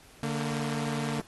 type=tone pair together; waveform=sawtooth; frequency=146.2 / 228.9 Hz; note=D3 / A#3; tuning=-7 / -31 cents; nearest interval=minor sixth; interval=776 cents; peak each=-28 dBFS; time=0.23-1.2 s; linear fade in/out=0 ms; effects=pink hiss -55 dBFS RMS until 1.27 s + AAC 32 kbps